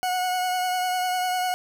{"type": "tone with vibrato", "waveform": "40% pulse", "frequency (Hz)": 732, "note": "F#5", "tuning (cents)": -19, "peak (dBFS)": -22, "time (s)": [0.03, 1.54], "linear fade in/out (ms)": 0, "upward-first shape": "sine", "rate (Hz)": 10, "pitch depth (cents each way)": 17, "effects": []}